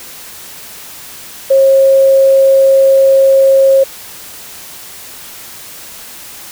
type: tone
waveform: sine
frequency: 540 Hz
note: C#5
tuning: 45 cents flat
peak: -4 dBFS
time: 1.5-3.84 s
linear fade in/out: 10 ms
effects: white hiss -31 dBFS RMS until 6.51 s